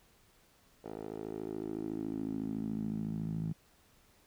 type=tone with band-pass filter sweep; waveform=10% pulse; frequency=53.9 Hz; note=A1; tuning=35 cents flat; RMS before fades=-38 dBFS; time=0.84-3.53 s; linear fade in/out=5 ms; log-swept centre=510 to 160 Hz; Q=3.7; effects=pink hiss -66 dBFS RMS until 4.26 s